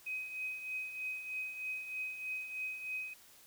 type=tone with tremolo; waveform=sine; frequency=2521 Hz; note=D#7; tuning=22 cents sharp; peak=-35 dBFS; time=0.06-3.14 s; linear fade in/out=10 ms; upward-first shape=triangle; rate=3.2 Hz; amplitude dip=65%; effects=white hiss -60 dBFS RMS until 3.46 s